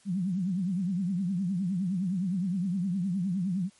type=tone with vibrato; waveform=sine; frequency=185 Hz; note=F#3; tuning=in tune; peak=-26 dBFS; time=0.05-3.7 s; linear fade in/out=50 ms; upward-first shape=triangle; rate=9.7 Hz; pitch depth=190 cents each way; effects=white hiss -61 dBFS RMS until 3.79 s + MP3 48 kbps